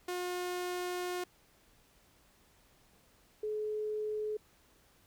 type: tone pair in turn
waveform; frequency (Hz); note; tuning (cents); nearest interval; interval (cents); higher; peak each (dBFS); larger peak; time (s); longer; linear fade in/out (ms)
sawtooth / sine; 358.7 / 426.6; F4 / G#4; +46 / +46; minor third; 300; second; -31 / -33; first; 0.08-1.24 / 3.43-4.37; first; 5
effects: pink hiss -66 dBFS RMS until 5.06 s